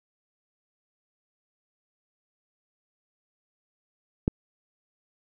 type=click; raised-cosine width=3 ms; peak=-9 dBFS; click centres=4.279 s; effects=none